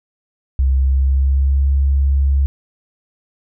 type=tone with pitch glide; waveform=sine; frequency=66.2 to 68.81 Hz; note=C2 to C#2; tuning=+21 to -12 cents; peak=-11 dBFS; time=0.59-2.46 s; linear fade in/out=0 ms; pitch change=+67 cents; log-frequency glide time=0.71-1.68 s; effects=none